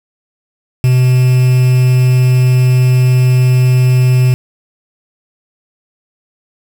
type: tone with quantisation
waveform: triangle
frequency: 126.7 Hz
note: B2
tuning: 45 cents sharp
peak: -4 dBFS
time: 0.84-4.34 s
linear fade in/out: 0 ms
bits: 4
effects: none